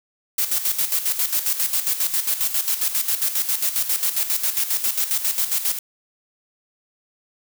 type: noise with tremolo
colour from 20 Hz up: blue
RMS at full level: -20 dBFS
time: 0.38-5.79 s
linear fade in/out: 5 ms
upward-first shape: square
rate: 7.4 Hz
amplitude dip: 65%
effects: none